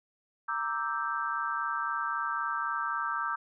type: chord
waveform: sine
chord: E half-diminished seventh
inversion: second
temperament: equal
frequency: 932.3 / 1174.7 / 1318.5 / 1568 Hz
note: Bb5 / D6 / E6 / G6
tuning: 0 / 0 / 0 / 0 cents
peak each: -37 / -34 / -34 / -35 dBFS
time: 0.48-3.36 s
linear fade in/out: 10 ms
effects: none